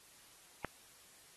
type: click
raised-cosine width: 0.5 ms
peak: -22 dBFS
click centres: 0.647 s
effects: white hiss -61 dBFS RMS until 1.36 s + AAC 32 kbps